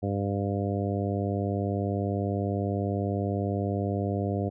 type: harmonic tone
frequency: 100 Hz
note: G2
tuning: 35 cents sharp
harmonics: 1 / 2 / 3 / 4 / 5 / 6 / 7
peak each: -29 / -32 / -34 / -35 / -36 / -37 / -37 dBFS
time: 0.02-4.5 s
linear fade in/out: 20 ms
effects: none